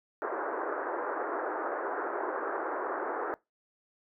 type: band-pass noise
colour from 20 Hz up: pink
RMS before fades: -34 dBFS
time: 0.22-3.34 s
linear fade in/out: 0 ms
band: 330 to 1600 Hz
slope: 48 dB/octave
effects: noise-tail reverb RT60 0.2 s tail -22 dB re dry